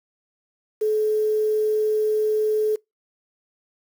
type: tone with quantisation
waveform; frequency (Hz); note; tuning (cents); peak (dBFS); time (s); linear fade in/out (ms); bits
sine; 429.5; A4; -42; -18; 0.81-2.76; 10; 7
effects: noise-tail reverb RT60 0.2 s tail -25 dB re dry